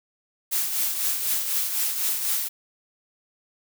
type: noise with tremolo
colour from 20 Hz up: blue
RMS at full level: -23 dBFS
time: 0.51-2.49 s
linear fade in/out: 20 ms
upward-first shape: triangle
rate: 4 Hz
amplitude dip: 55%
effects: none